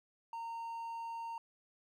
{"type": "tone", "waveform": "triangle", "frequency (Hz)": 920, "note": "A#5", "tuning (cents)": -23, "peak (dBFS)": -38, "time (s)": [0.33, 1.38], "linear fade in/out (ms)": 2, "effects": []}